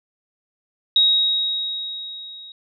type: tone with level ramp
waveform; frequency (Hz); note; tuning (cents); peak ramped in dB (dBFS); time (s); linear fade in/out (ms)
sine; 3790; A#7; +28; -11 to -37; 0.96-2.52; 2
effects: none